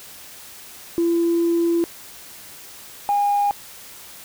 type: tone pair in turn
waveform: sine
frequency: 338.6 / 814.2 Hz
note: E4 / G#5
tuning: +46 / -35 cents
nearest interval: octave + minor third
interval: 1519 cents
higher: second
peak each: -15 dBFS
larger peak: neither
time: 0.98-1.84 / 3.09-3.51 s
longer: first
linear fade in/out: 0 ms
effects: tanh soft clip ceiling -12 dBFS + white hiss -41 dBFS RMS until 4.24 s